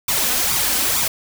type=noise with flanger; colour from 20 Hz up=white; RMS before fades=-19 dBFS; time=0.08-1.08 s; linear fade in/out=5 ms; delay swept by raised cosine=0.83 to 4.03 ms; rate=2.2 Hz; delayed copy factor=+0.7; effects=none